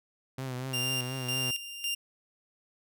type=tone with vibrato; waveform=sawtooth; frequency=128.9 Hz; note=C3; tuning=26 cents flat; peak=-30 dBFS; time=0.38-1.51 s; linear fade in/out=5 ms; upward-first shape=triangle; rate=4.2 Hz; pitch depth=69 cents each way
type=tone with tremolo; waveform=sawtooth; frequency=2794 Hz; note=F7; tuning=in tune; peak=-26 dBFS; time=0.73-1.95 s; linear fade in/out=10 ms; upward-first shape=square; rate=1.8 Hz; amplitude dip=70%
effects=none